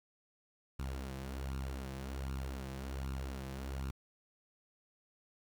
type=tone with flanger; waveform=sawtooth; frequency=66.7 Hz; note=C2; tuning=34 cents sharp; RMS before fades=-41 dBFS; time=0.79-3.91 s; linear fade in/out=5 ms; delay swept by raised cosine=0.74 to 5.94 ms; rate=1.3 Hz; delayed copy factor=+0.6; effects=10-bit